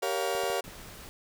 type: chord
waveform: 35% pulse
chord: G half-diminished seventh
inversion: none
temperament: just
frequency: 392 / 470.4 / 564.5 / 705.6 Hz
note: G4 / Bb4 / Db5 / F5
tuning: 0 / +16 / +31 / +18 cents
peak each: -32 dBFS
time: 0.02-0.61 s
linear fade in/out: 10 ms
type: clicks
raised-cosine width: 2 ms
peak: -34 dBFS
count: 4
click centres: 0.351 / 0.436 / 0.501 / 0.68 s
type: noise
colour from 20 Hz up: pink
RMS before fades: -46 dBFS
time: 0.64-1.09 s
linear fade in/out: 0 ms
effects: none